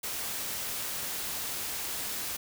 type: noise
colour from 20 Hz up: white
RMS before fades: -35 dBFS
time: 0.03-2.37 s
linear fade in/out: 10 ms
effects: none